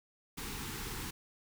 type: band-stop noise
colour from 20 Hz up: pink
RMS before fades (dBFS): -41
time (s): 0.37-1.11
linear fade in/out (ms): 10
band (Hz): 480 to 790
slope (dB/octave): 96
effects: none